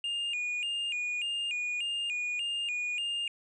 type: tone with vibrato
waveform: triangle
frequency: 2627 Hz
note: E7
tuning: 7 cents flat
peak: -29 dBFS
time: 0.04-3.28 s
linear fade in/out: 2 ms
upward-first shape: square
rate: 1.7 Hz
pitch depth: 120 cents each way
effects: resampled to 24000 Hz